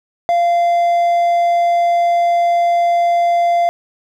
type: tone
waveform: triangle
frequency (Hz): 691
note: F5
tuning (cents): -19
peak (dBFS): -9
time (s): 0.29-3.69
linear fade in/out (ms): 0
effects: none